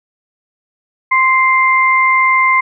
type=tone pair together; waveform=sine; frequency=1046.5 / 2093 Hz; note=C6 / C7; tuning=0 / 0 cents; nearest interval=octave; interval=1200 cents; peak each=-11 dBFS; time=1.11-2.61 s; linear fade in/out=10 ms; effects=none